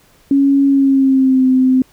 sine tone with pitch glide, 277.2 to 258.6 Hz, C#4 to C4, 0 to -20 cents, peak -8 dBFS, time 0.31-1.82 s, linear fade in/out 2 ms, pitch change -120 cents, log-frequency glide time 0.67-1.46 s, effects pink hiss -51 dBFS RMS until 1.92 s

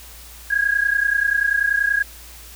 sine tone pair together, 1627 / 1657.4 Hz, G#6 / G#6, -36 / -4 cents, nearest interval unison, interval 32 cents, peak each -19 dBFS, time 0.5-2.03 s, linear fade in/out 10 ms, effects added 58 Hz sine -42 dBFS peak until 2.55 s + white hiss -42 dBFS RMS until 2.55 s

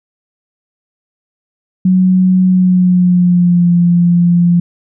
sine tone with pitch glide, 185 to 173.61 Hz, F#3 to F3, 0 to -10 cents, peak -6 dBFS, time 1.85-4.6 s, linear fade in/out 5 ms, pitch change -110 cents, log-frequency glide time 2.46-3.71 s, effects none

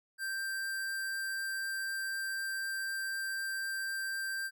square tone, 1574 Hz, G6, 7 cents sharp, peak -35 dBFS, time 0.18-4.51 s, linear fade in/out 50 ms, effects none

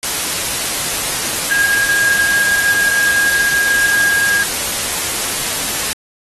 sine tone in noise, 1630 Hz, G#6, 33 cents flat, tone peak -12 dBFS, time 1.51-4.43 s, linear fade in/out 0 ms, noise white, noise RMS -19 dBFS, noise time 0.03-5.93 s, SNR +4 dB, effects AAC 32 kbps

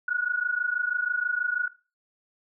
sine tone pair together, 1447.8 / 1474 Hz, F#6 / F#6, -38 / -7 cents, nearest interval unison, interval 31 cents, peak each -27 dBFS, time 0.08-1.68 s, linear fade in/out 5 ms, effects noise-tail reverb RT60 0.3 s tail -18 dB re dry

